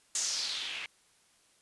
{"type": "noise with low-pass filter sweep", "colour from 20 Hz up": "blue", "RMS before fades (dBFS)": -35, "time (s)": [0.15, 0.86], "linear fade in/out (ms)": 2, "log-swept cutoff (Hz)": [7100, 2400], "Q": 3.6, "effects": ["white hiss -66 dBFS RMS until 1.61 s", "resampled to 24000 Hz"]}